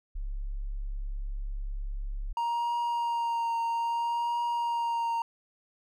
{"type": "tone", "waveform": "sine", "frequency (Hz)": 34.65, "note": "C#1", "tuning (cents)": 0, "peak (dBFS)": -31, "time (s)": [0.15, 2.33], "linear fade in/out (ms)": 10}
{"type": "tone with vibrato", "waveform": "triangle", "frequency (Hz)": 936, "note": "A#5", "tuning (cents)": 7, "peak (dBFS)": -25, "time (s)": [2.37, 5.22], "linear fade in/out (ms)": 2, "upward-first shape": "triangle", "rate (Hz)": 0.61, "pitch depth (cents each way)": 23}
{"effects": []}